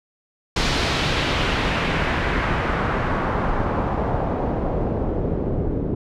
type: noise with low-pass filter sweep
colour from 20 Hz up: pink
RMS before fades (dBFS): -22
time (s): 0.56-5.95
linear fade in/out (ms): 5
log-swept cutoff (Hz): 4700 to 350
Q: 1.3
effects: none